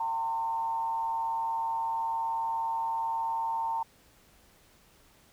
sine tone with frequency modulation, 909 Hz, A#5, 44 cents flat, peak -28 dBFS, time 0-3.83 s, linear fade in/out 5 ms, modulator 141 Hz, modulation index 0.43, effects pink hiss -61 dBFS RMS until 5.32 s

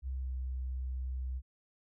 sine tone with pitch glide, 65.41 to 64.06 Hz, C2 to C2, 0 to -36 cents, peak -34 dBFS, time 0.02-1.42 s, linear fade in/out 50 ms, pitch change -36 cents, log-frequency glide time 0.13-0.34 s, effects none

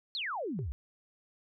sine exponential sweep, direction down, 4435 to 58.5 Hz, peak -33 dBFS, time 0.15-0.72 s, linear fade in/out 0 ms
sine tone with exponential decay, 389.5 Hz, G4, 11 cents flat, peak -35 dBFS, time 0.59-0.67 s, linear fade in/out 0 ms, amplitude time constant 17 ms
effects none

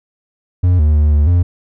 triangle tone with pitch steps, 89.8 / 75.7 / 74.9 / 73.8 / 87.7 Hz, F2 / D#2 / D2 / D2 / F2, +49 / -47 / +35 / +9 / +8 cents, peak -6 dBFS, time 0.63-1.43 s, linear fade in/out 10 ms, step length 160 ms, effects none

